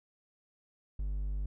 triangle tone, 50 Hz, G1, 35 cents sharp, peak -30 dBFS, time 0.99-1.46 s, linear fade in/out 5 ms, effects none

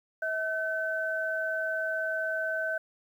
sine tone pair together, 642.8 / 1527 Hz, E5 / G6, -44 / -46 cents, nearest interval octave + minor third, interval 1498 cents, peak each -32 / -30 dBFS, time 0.22-2.78 s, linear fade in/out 5 ms, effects 10-bit

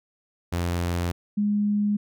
sawtooth / sine tone pair in turn, 86.9 / 206.7 Hz, F2 / G#3, -8 / -8 cents, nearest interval octave + minor third, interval 1500 cents, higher second, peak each -20 dBFS, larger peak neither, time 0.52-1.12 / 1.37-1.97 s, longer neither, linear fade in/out 10 ms, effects none

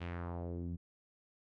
sawtooth tone with low-pass filter sweep, 86.7 Hz, F2, 12 cents flat, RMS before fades -41 dBFS, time 0-0.77 s, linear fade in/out 20 ms, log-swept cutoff 3100 to 180 Hz, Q 2, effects none

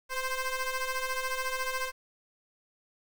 15% pulse ring-modulated tone, 521 Hz, C5, 7 cents flat, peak -21 dBFS, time 0.09-1.92 s, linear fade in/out 50 ms, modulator 528 Hz, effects 10-bit

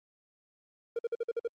triangle tone bursts, 466.2 Hz, A#4, in tune, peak -26 dBFS, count 7, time 0.96-1.476 s, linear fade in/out 5 ms, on 30 ms, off 51 ms, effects tanh soft clip ceiling -22 dBFS + Opus 24 kbps

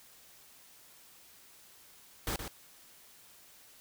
pink noise with echo, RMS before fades -34 dBFS, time 2.27-2.36 s, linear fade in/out 2 ms, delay 120 ms, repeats 1, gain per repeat -7 dB, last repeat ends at 2.48 s, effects white hiss -58 dBFS RMS until 3.8 s

